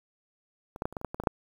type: clicks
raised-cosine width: 1 ms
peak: -27 / -16 / -15 / -30 / -19 / -28 / -16 / -21 / -18 / -27 / -8 dBFS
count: 11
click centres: 0.761 / 0.821 / 0.855 / 0.926 / 0.968 / 1.014 / 1.047 / 1.145 / 1.2 / 1.237 / 1.272 s
effects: 8-bit